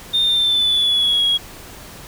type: tone with pitch glide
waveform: sine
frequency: 3632 to 3311 Hz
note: A#7 to G#7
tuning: -46 to -6 cents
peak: -12 dBFS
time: 0.13-1.38 s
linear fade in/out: 20 ms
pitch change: -160 cents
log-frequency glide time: 0.23-1.24 s
effects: tanh soft clip ceiling -11 dBFS + pink hiss -38 dBFS RMS until 2.07 s